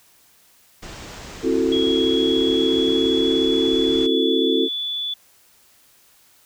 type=low-pass noise; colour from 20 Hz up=pink; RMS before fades=-37 dBFS; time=0.82-4.07 s; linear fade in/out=10 ms; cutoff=7900 Hz; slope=48 dB/octave
type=chord; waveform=sine; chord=F# half-diminished seventh; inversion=second; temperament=just; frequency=266.4 / 333 / 370 / 444 Hz; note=C4 / E4 / F#4 / A4; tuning=+31 / +18 / 0 / +16 cents; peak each=-22 dBFS; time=1.42-4.69 s; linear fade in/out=50 ms
type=tone with pitch glide; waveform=sine; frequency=3322 to 3457 Hz; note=G#7 to A7; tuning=0 to -31 cents; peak=-23 dBFS; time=1.72-5.14 s; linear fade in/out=5 ms; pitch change=+69 cents; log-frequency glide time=1.83-4.79 s
effects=white hiss -55 dBFS RMS until 6.45 s